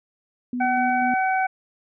sine tone with tremolo, 246.9 Hz, B3, in tune, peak -24 dBFS, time 0.53-1.14 s, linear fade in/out 2 ms, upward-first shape square, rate 4.1 Hz, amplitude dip 25%
harmonic tone, 757 Hz, F#5, 39 cents sharp, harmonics 1 / 2 / 3, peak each -20 / -26 / -30 dBFS, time 0.6-1.47 s, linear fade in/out 10 ms
effects none

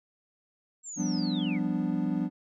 sine linear sweep, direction down, 7590 to 1886 Hz, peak -37 dBFS, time 0.83-1.6 s, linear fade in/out 50 ms
triangle chord, G dominant seventh, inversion third, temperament equal, 174.61 / 196 / 246.9 / 293.7 Hz, F3 / G3 / B3 / D4, 0 / 0 / 0 / 0 cents, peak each -30 dBFS, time 0.96-2.3 s, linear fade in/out 50 ms
effects none

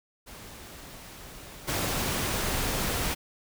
pink noise with level steps, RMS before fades -45 / -29 dBFS, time 0.26-3.15 s, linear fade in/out 20 ms, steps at 1.67 s, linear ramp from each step 20 ms, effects none

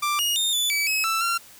sawtooth tone with pitch steps, 1180 / 2871 / 3651 / 3480 / 2293 / 2563 / 1327 / 1372 Hz, D6 / F7 / A#7 / A7 / D7 / E7 / E6 / F6, +8 / +47 / -37 / -20 / -42 / -49 / +11 / -31 cents, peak -18 dBFS, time 0.02-1.38 s, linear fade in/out 10 ms, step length 170 ms, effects white hiss -48 dBFS RMS until 1.59 s

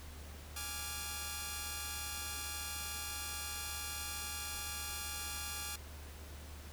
5% pulse chord, D diminished, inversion second, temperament equal, 830.6 / 1174.7 / 1396.9 Hz, Ab5 / D6 / F6, 0 / 0 / 0 cents, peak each -33 dBFS, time 0.56-5.76 s, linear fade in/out 5 ms, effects added 74 Hz sine -48 dBFS peak until 6.72 s + pink hiss -54 dBFS RMS until 6.72 s

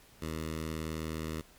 10% pulse tone with notch filter, 79.3 Hz, D#2, 33 cents sharp, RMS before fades -37 dBFS, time 0.21-1.42 s, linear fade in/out 20 ms, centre 740 Hz, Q 1.7, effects pink hiss -59 dBFS RMS until 1.58 s + MP3 96 kbps

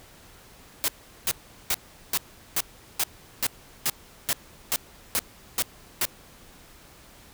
white noise bursts, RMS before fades -24 dBFS, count 13, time 0.84-6.053 s, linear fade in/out 0 ms, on 41 ms, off 390 ms, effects pink hiss -51 dBFS RMS until 7.33 s

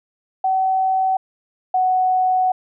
sine tone pair in turn, 759 / 742.5 Hz, F#5 / F#5, +44 / +6 cents, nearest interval unison, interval 38 cents, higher first, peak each -15 / -14 dBFS, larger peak second, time 0.44-1.17 / 1.74-2.52 s, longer second, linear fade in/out 5 ms, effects none

